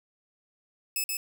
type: tone with echo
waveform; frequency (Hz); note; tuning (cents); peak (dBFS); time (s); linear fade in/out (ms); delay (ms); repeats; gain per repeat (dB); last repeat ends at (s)
5% pulse; 2600; E7; -24; -18; 0.96-1.04; 2; 130; 1; -2; 1.17
effects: none